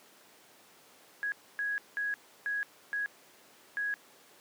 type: tone bursts at uneven times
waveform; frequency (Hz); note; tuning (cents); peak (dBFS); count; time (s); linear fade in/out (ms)
sine; 1661.2; G#6; 0; -30; 6; 1.23-1.32 / 1.59-1.78 / 1.97-2.14 / 2.46-2.63 / 2.93-3.06 / 3.77-3.94; 0
effects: pink hiss -58 dBFS RMS until 4.4 s + high-pass 300 Hz 12 dB/octave